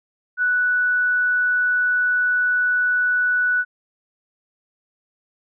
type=tone; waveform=sine; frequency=1480 Hz; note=F#6; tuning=in tune; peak=-16 dBFS; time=0.37-3.65 s; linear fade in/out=50 ms; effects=none